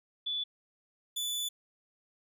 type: tone pair in turn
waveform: sine / sawtooth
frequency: 3462 / 3477 Hz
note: A7 / A7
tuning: -29 / -21 cents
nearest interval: unison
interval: 8 cents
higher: second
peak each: -31 / -29 dBFS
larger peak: second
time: 0.26-0.44 / 1.16-1.49 s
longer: second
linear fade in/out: 10 ms
effects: none